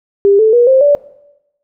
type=tone with pitch steps; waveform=sine; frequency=399.7 / 438.4 / 480.8 / 527.4 / 578.5 Hz; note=G4 / A4 / B4 / C5 / D5; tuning=+34 / -6 / -46 / +14 / -26 cents; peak=-5 dBFS; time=0.25-0.95 s; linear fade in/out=0 ms; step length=140 ms; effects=noise-tail reverb RT60 0.9 s tail -20 dB re dry